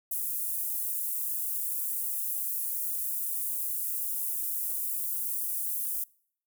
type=high-pass noise; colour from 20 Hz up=pink; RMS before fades=-32 dBFS; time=0.11-6.04 s; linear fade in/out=5 ms; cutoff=11000 Hz; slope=24 dB/octave; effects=noise-tail reverb RT60 0.6 s tail -25 dB re dry